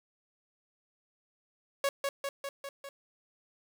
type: tone with echo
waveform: sawtooth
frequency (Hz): 555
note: C#5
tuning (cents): +2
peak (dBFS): -23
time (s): 1.84-1.89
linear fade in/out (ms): 2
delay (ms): 200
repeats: 5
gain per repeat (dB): -3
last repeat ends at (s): 2.89
effects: 10-bit